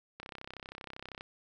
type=click train; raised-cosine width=0.3 ms; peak=-27 dBFS; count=34; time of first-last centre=0.2-1.209 s; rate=32.7 Hz; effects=none